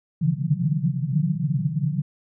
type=band-pass noise; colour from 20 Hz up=white; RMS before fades=-23 dBFS; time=0.21-2.02 s; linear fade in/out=10 ms; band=130 to 180 Hz; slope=96 dB/octave; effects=none